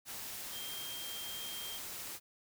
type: tone in noise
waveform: sine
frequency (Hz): 3190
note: G7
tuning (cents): +30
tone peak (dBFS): -44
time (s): 0.51-1.8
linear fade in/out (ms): 50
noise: white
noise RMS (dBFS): -44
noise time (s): 0.05-2.2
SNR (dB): -3
effects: none